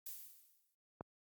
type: noise with exponential decay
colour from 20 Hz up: violet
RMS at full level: -44 dBFS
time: 0.06-0.75 s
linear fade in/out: 5 ms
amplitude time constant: 150 ms
type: click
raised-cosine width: 1 ms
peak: -30 dBFS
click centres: 1.009 s
effects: high-pass 80 Hz 12 dB/octave + Opus 48 kbps